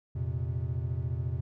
triangle chord, F suspended fourth, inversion none, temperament equal with one note detuned, 85.21 / 116.54 / 130.81 Hz, F2 / Bb2 / C3, -42 / 0 / 0 cents, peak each -32 dBFS, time 0.15-1.41 s, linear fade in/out 10 ms, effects none

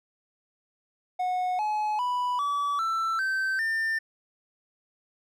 triangle tone with pitch steps, 731 / 849.5 / 987.1 / 1147.1 / 1332.9 / 1548.9 / 1799.9 Hz, F#5 / G#5 / B5 / D6 / E6 / G6 / A6, -21 / +39 / -1 / -41 / +19 / -21 / +39 cents, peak -23 dBFS, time 1.19-3.99 s, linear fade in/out 10 ms, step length 400 ms, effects none

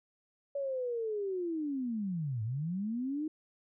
sine linear two-way sweep, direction down then up, 569 to 104.7 to 316.7 Hz, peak -32 dBFS, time 0.55-3.28 s, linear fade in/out 5 ms, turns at 2.43 s, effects none

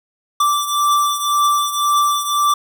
square beating tone pair, 1170 / 1171.9 Hz, D6 / D6, -7 / -4 cents, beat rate 1.9 Hz, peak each -16 / -21 dBFS, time 0.4-2.54 s, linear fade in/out 5 ms, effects none

